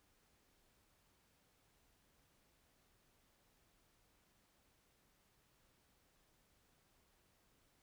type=silence; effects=pink hiss -75 dBFS RMS until 7.82 s